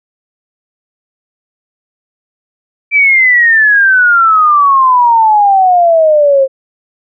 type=exponential sweep; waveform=sine; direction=down; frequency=2346 to 527 Hz; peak=-4 dBFS; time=2.91-6.48 s; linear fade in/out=50 ms; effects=none